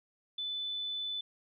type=tone; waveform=sine; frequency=3501 Hz; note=A7; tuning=9 cents flat; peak=-34 dBFS; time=0.38-1.21 s; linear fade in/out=5 ms; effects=none